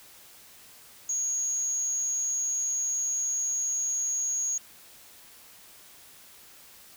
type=tone; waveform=sine; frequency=6645 Hz; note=G#8; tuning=in tune; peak=-26 dBFS; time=1.09-4.58 s; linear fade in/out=5 ms; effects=white hiss -52 dBFS RMS until 6.96 s